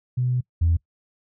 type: tone pair in turn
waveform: sine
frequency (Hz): 125.2 / 83.56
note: B2 / E2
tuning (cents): +24 / +24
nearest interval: perfect fifth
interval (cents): 700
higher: first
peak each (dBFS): -19 / -15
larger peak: second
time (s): 0.17-0.41 / 0.61-0.77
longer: first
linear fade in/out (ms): 10
effects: noise-tail reverb RT60 0.1 s tail -23 dB re dry + tanh soft clip ceiling -12 dBFS